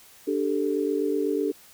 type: chord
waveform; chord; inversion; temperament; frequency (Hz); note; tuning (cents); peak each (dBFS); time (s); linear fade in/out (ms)
sine; D suspended fourth; none; equal; 293.7 / 392 / 440; D4 / G4 / A4; 0 / 0 / 0; -27; 0.27-1.52; 10
effects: white hiss -52 dBFS RMS until 1.73 s